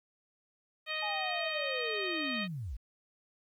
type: harmonic tone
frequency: 622.3 Hz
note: D#5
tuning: in tune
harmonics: 1 / 2 / 3 / 4 / 5 / 6 / 7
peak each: -43 / -43 / -39 / -38 / -41 / -43 / -46 dBFS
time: 0.86-2.48 s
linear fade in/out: 50 ms
type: linear sweep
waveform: sine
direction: down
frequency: 852 to 44.1 Hz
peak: -36 dBFS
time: 1.02-2.77 s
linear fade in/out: 10 ms
effects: 11-bit